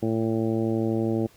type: harmonic tone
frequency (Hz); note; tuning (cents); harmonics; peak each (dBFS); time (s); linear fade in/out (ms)
112.2; A2; +34; 1 / 2 / 3 / 4 / 5 / 6 / 7; -29 / -27 / -26 / -32 / -34 / -41 / -41; 0.02-1.27; 10
effects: pink hiss -56 dBFS RMS until 1.36 s